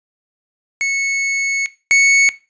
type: tone pair in turn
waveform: 45% pulse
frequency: 2202 / 2213 Hz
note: C#7 / C#7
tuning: -12 / -3 cents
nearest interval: unison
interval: 9 cents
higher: second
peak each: -15 / -8 dBFS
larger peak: second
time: 0.81-1.66 / 1.91-2.29 s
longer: first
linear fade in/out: 0 ms
effects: noise-tail reverb RT60 0.3 s tail -18 dB re dry + resampled to 16000 Hz